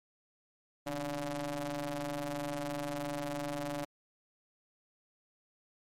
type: ring-modulated tone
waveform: sawtooth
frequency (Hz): 141.5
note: C#3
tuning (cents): +36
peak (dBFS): -28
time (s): 0.86-3.85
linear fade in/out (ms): 10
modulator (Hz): 436
effects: MP3 64 kbps